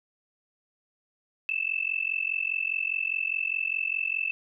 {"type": "tone with amplitude modulation", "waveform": "sine", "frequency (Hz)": 2637, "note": "E7", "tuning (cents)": 0, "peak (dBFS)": -22, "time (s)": [1.49, 4.31], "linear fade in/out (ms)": 0, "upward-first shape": "sine", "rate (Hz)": 44.9, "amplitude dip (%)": 95, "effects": []}